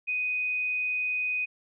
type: tone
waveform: sine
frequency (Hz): 2495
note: D#7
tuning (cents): +4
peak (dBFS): -26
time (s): 0.07-1.46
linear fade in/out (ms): 20
effects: none